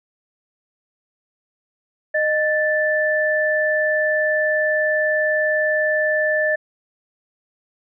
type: tone pair together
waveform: sine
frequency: 616 / 1760 Hz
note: D#5 / A6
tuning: -17 / 0 cents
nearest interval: octave + tritone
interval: 1817 cents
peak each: -19 dBFS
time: 2.14-6.56 s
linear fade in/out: 10 ms
effects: none